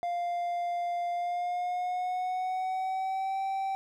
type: tone with pitch glide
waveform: triangle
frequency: 698.5 to 775 Hz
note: F5 to G5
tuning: 0 to -20 cents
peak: -27 dBFS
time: 0.03-3.75 s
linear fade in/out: 0 ms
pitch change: +180 cents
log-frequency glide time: 1.12-3.4 s
effects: none